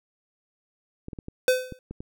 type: clicks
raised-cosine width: 3 ms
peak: -23 dBFS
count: 7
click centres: 1.084 / 1.132 / 1.188 / 1.284 / 1.723 / 1.91 / 2.005 s
type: tone with exponential decay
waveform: square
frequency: 509 Hz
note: C5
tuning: 48 cents flat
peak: -15 dBFS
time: 1.48-1.79 s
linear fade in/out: 1 ms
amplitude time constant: 66 ms
effects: none